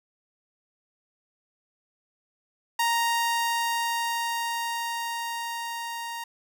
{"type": "tone with level ramp", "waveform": "sawtooth", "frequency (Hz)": 932.3, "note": "A#5", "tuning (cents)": 0, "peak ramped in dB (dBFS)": [-18, -29], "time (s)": [2.79, 6.24], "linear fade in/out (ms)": 5, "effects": []}